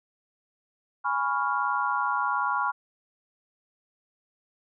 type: chord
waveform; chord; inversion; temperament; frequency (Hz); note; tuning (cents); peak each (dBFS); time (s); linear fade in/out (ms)
sine; C# dominant seventh; second; equal; 830.6 / 987.8 / 1108.7 / 1396.9; G#5 / B5 / C#6 / E#6; 0 / 0 / 0 / 0; -31 / -29 / -29 / -29; 1.04-2.72; 20
effects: none